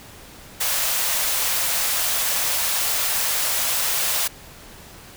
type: high-pass noise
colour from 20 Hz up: white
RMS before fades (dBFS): -22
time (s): 0.6-4.28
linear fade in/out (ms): 10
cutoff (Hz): 490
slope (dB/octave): 48
effects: pink hiss -43 dBFS RMS until 5.16 s